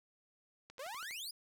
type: click train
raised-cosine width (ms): 0.2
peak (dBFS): -35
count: 6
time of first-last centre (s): 0.7-1.11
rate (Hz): 12.2
type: exponential sweep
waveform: sawtooth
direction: up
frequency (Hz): 493.9 to 5170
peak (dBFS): -39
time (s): 0.79-1.31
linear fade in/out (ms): 5
effects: none